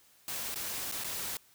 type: noise with dropouts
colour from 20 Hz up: white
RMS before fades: -37 dBFS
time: 0.28-1.37 s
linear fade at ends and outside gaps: 1 ms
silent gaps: 0.544-0.558 / 0.915-0.922 / 1.038-1.044 s
effects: white hiss -63 dBFS RMS until 1.54 s